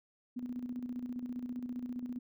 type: tone with tremolo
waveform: sine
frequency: 246.9 Hz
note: B3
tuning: in tune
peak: -35 dBFS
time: 0.36-2.19 s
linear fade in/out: 10 ms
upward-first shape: square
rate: 15 Hz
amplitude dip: 55%
effects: none